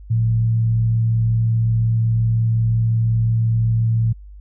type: tone with frequency modulation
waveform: sine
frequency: 113.5 Hz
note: A#2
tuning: 46 cents flat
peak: -14 dBFS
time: 0.1-4.13 s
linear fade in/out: 10 ms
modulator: 65.6 Hz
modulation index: 0.26
effects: added 50 Hz sine -36 dBFS peak until 4.4 s